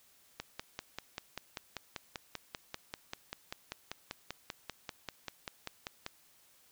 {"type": "click train", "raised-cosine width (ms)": 0.2, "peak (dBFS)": -21, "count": 30, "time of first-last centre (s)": [0.4, 6.064], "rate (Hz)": 5.12, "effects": ["white hiss -65 dBFS RMS until 6.71 s"]}